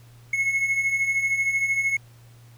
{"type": "beating tone pair", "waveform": "triangle", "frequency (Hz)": [2172, 2185], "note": ["C#7", "C#7"], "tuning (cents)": [-36, -26], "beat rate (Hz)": 13, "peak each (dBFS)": [-27, -20], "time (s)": [0.33, 1.97], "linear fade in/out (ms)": 5, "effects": ["added 118 Hz sine -47 dBFS peak until 2.57 s", "pink hiss -57 dBFS RMS until 2.57 s"]}